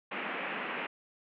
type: band-pass noise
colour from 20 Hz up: white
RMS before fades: -37 dBFS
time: 0.11-0.87 s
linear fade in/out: 10 ms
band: 180 to 2700 Hz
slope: 48 dB/octave
effects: none